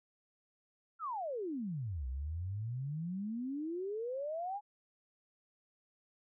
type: exponential two-way sweep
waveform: sine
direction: down then up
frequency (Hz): 1400 to 61.74 to 842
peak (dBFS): -36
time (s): 0.99-4.61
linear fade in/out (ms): 50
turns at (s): 2.07
effects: none